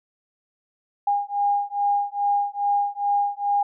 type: beating tone pair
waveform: sine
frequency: 811 / 813.4 Hz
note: G#5 / G#5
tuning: -41 / -36 cents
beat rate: 2.4 Hz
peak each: -23 dBFS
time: 1.07-3.63 s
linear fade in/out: 5 ms
effects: none